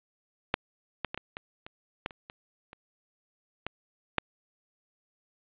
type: clicks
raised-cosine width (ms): 0.3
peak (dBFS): -7 / -12 / -17 / -20 / -20 / -25 / -14 / -29 / -26 / -29 / -16 / -7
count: 12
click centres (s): 0.541 / 1.047 / 1.145 / 1.176 / 1.369 / 1.665 / 2.061 / 2.108 / 2.299 / 2.731 / 3.666 / 4.183
effects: resampled to 8000 Hz + 8-bit